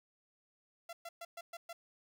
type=tone bursts; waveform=sawtooth; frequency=679 Hz; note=F5; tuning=49 cents flat; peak=-40 dBFS; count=6; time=0.89-1.73 s; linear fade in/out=5 ms; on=40 ms; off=120 ms; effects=none